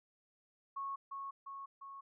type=tone with echo; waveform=sine; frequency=1100 Hz; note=C#6; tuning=14 cents flat; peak=-38 dBFS; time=0.76-0.96 s; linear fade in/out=10 ms; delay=350 ms; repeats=3; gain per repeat=-3 dB; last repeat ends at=2.01 s; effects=none